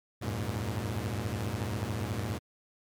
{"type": "tone cluster", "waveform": "sawtooth", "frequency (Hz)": [76.3, 93.5, 104, 118.2], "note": ["D#2", "F#2", "G#2", "A#2"], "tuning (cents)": [-33, 19, 3, 24], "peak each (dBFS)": [-38, -34, -31, -32], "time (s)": [0.21, 2.39], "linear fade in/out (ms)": 20, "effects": ["MP3 96 kbps"]}